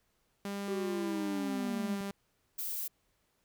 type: tone with pitch glide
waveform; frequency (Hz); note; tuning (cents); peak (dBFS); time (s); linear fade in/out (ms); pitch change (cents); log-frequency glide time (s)
sawtooth; 200 to 198.62; G3 to G3; +35 to +23; -32; 0.45-2.11; 2; -12; 0.56-1.7
type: linear sweep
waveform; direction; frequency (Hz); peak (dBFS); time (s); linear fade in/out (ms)
triangle; down; 392 to 194.6; -32; 0.68-2.01; 2
type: noise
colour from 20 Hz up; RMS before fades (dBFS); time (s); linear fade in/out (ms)
violet; -37; 2.58-2.88; 10
effects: pink hiss -75 dBFS RMS until 3.44 s